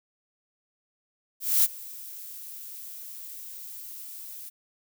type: noise with ADSR envelope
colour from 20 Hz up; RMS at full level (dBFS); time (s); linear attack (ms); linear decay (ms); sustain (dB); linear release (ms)
violet; -19; 1.4-4.5; 240; 29; -22; 17
effects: none